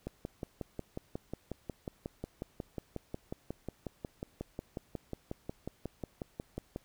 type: click train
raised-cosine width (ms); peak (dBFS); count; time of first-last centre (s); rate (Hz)
2; -24; 38; 0.07-6.761; 5.53
effects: pink hiss -67 dBFS RMS until 6.84 s